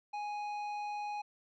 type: tone with tanh clipping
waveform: triangle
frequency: 830.6 Hz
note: G#5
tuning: in tune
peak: -38 dBFS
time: 0.13-1.22 s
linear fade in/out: 10 ms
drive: 14 dB
effects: none